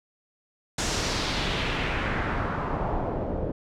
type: noise with low-pass filter sweep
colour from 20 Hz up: pink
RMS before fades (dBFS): -28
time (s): 0.78-3.52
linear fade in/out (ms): 5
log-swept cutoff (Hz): 7300 to 480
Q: 1.7
effects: none